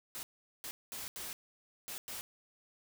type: noise bursts at uneven times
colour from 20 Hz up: white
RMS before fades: -43 dBFS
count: 6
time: 0.15-0.23 / 0.64-0.71 / 0.92-1.08 / 1.16-1.33 / 1.88-1.98 / 2.08-2.21 s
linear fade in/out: 0 ms
effects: none